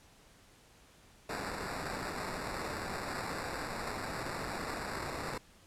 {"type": "noise with sample-and-hold", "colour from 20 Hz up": "violet", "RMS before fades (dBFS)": -39, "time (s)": [1.29, 5.38], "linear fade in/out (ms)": 5, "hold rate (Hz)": 3150, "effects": ["pink hiss -61 dBFS RMS until 5.66 s", "low-pass 11000 Hz 12 dB/octave"]}